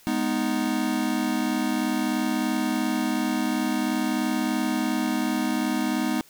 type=chord; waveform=square; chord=G# minor; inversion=none; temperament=equal with one note detuned; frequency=207.7 / 248.2 / 311.1 Hz; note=G#3 / B3 / D#4; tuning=0 / +9 / 0 cents; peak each=-30 / -27 / -28 dBFS; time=0.07-6.21 s; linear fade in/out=0 ms; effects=white hiss -54 dBFS RMS until 6.29 s